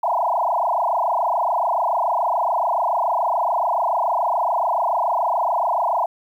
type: tone with frequency modulation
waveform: sine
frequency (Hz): 830.6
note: G#5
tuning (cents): 0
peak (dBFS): -17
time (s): 0.03-6.06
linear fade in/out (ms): 5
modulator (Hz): 27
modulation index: 6.6
effects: 9-bit